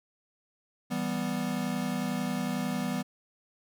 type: chord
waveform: square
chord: E minor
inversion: none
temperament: equal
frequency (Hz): 164.81 / 196 / 246.9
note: E3 / G3 / B3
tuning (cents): 0 / 0 / 0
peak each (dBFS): -37 / -34 / -33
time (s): 0.9-3.03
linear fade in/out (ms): 20
effects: none